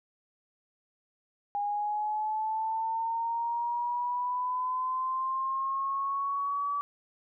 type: linear sweep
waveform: sine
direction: up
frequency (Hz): 814 to 1149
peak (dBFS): -28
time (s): 1.55-6.81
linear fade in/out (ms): 0
effects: none